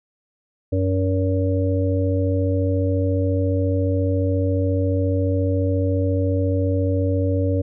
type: harmonic tone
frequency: 94.3 Hz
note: F#2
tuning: 33 cents sharp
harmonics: 1 / 3 / 5 / 6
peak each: -19 / -24 / -26 / -27 dBFS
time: 0.72-7.62 s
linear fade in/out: 10 ms
effects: none